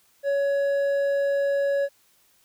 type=tone with hard clipping; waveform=sine; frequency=560 Hz; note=C#5; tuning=18 cents sharp; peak=-22 dBFS; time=0.23-1.89 s; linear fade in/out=50 ms; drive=5 dB; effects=white hiss -62 dBFS RMS until 2.44 s